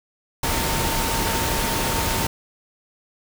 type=tone in noise; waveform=sine; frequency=910 Hz; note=A#5; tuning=42 cents flat; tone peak=-29 dBFS; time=0.43-2.27 s; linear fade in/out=5 ms; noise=pink; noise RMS=-23 dBFS; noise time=0.43-2.27 s; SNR=-9 dB; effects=none